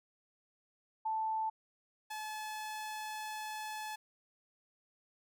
sine / sawtooth tone pair in turn, 880 / 859.9 Hz, A5 / A5, 0 / -40 cents, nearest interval unison, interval 40 cents, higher first, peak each -32 / -36 dBFS, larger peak first, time 1.05-1.5 / 2.1-3.96 s, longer second, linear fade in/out 10 ms, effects none

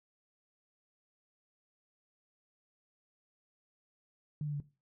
sine tone with pitch steps, 150 / 147 / 144.06 Hz, D3 / D3 / D3, +37 / +2 / -33 cents, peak -33 dBFS, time 4.41-4.602 s, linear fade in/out 2 ms, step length 64 ms, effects noise-tail reverb RT60 0.3 s tail -17 dB re dry

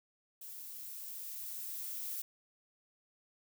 violet noise with level ramp, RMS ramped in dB -48 to -40 dBFS, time 0.41-2.22 s, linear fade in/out 5 ms, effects none

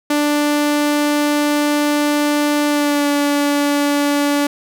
sawtooth tone with pitch glide, 294.2 to 288.1 Hz, D4 to D4, +3 to -33 cents, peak -10 dBFS, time 0.1-4.47 s, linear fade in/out 5 ms, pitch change -36 cents, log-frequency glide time 2.67-3.08 s, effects none

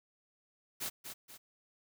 white noise with echo, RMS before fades -38 dBFS, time 0.8-0.9 s, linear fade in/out 20 ms, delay 240 ms, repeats 2, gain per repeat -7 dB, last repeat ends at 1.38 s, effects none

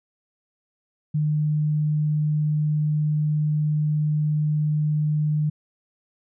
sine tone, 151.4 Hz, D#3, 47 cents flat, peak -19 dBFS, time 1.14-5.5 s, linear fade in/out 10 ms, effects none

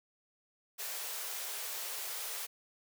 white high-pass noise, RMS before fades -40 dBFS, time 0.78-2.47 s, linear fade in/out 20 ms, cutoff 390 Hz, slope 96 dB/octave, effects none

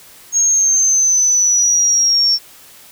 sine exponential sweep, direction down, 6570 to 5450 Hz, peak -10 dBFS, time 0.32-2.39 s, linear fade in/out 50 ms, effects white hiss -42 dBFS RMS until 2.91 s

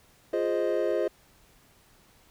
triangle chord, F minor seventh, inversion none, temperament equal, 349.2 / 415.3 / 523.3 / 622.3 Hz, F4 / Ab4 / C5 / Eb5, 0 / 0 / 0 / 0 cents, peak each -28 dBFS, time 0.33-1.08 s, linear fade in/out 5 ms, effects pink hiss -60 dBFS RMS until 2.3 s

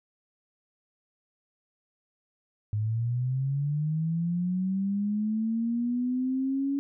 sine linear sweep, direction up, 103.83 to 280.8 Hz, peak -25 dBFS, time 2.73-6.79 s, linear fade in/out 0 ms, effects none

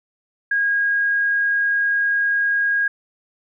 sine tone, 1635 Hz, G#6, 28 cents flat, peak -16 dBFS, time 0.51-2.88 s, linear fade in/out 5 ms, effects none

